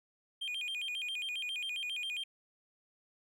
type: tone with vibrato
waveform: triangle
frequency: 2792 Hz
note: F7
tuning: 1 cent flat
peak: -34 dBFS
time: 0.41-2.24 s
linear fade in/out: 10 ms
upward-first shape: square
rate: 7.4 Hz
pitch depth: 220 cents each way
effects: none